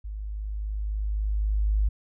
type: tone with level ramp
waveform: sine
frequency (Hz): 51.9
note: G#1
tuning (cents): 0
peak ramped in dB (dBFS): -32 to -19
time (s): 0.04-1.89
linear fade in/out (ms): 10
effects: none